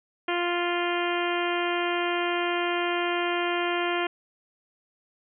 harmonic tone, 349.2 Hz, F4, in tune, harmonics 1 / 2 / 3 / 4 / 5 / 6 / 7 / 8 / 9, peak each -28 / -31 / -33 / -34 / -35 / -36 / -36 / -37 / -38 dBFS, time 0.28-4.07 s, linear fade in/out 5 ms, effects none

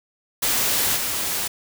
white noise with level steps, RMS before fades -21 / -25 dBFS, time 0.42-1.48 s, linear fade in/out 10 ms, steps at 0.96 s, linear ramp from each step 10 ms, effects none

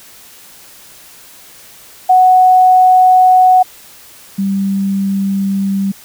sine tone pair in turn, 740 / 196 Hz, F#5 / G3, 0 / 0 cents, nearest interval octave + major seventh, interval 2300 cents, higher first, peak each -4 / -12 dBFS, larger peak first, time 2.09-3.63 / 4.38-5.92 s, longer neither, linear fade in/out 10 ms, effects white hiss -39 dBFS RMS until 6.04 s

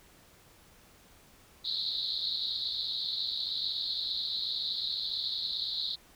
white band-pass noise, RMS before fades -34 dBFS, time 1.64-5.96 s, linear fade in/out 20 ms, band 3700 to 4300 Hz, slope 96 dB/octave, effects pink hiss -59 dBFS RMS until 6.15 s

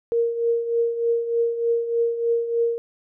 sine tone with tremolo, 466.2 Hz, A#4, in tune, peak -16 dBFS, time 0.12-2.78 s, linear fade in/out 0 ms, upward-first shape triangle, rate 3.3 Hz, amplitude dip 70%, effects none

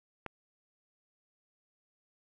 click, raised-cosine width 0.5 ms, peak -23 dBFS, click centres 0.263 s, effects none

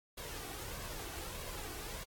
pink noise with flanger, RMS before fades -44 dBFS, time 0.17-2.04 s, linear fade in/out 10 ms, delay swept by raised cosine 1.8 to 2.68 ms, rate 1.6 Hz, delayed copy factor +0.55, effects AAC 64 kbps

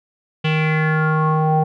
square tone with low-pass filter sweep, 156.2 Hz, D#3, 7 cents sharp, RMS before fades -17 dBFS, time 0.44-1.64 s, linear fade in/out 10 ms, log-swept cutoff 2900 to 720 Hz, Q 5.3, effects none

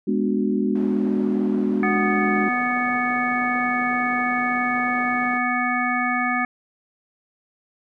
sine chord, G# half-diminished seventh, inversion none, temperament equal, 207.7 / 246.9 / 293.7 / 370 Hz, G#3 / B3 / D4 / F#4, 0 / 0 / 0 / 0 cents, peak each -22 / -24 / -26 / -26 dBFS, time 0.07-2.49 s, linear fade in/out 10 ms
white band-pass noise, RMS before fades -40 dBFS, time 0.75-5.38 s, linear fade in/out 5 ms, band 140 to 690 Hz, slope 12 dB/octave
harmonic tone, 246.9 Hz, B3, in tune, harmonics 1 / 3 / 5 / 7 / 9, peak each -26 / -26 / -26 / -26 / -26 dBFS, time 1.83-6.45 s, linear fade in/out 2 ms
effects none

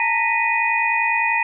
sine tone cluster, 871 / 921 / 1865 / 1978 / 2477 Hz, A5 / A#5 / A#6 / B6 / D#7, -18 / -21 / 0 / +2 / -8 cents, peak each -27 / -22 / -27 / -24 / -20 dBFS, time 0-1.43 s, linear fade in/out 2 ms, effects none

